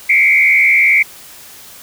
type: tone with frequency modulation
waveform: sine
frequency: 2210 Hz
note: C#7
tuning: 6 cents flat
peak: -7 dBFS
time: 0.09-1.03 s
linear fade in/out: 10 ms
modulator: 78.6 Hz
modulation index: 1.8
effects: white hiss -37 dBFS RMS until 1.82 s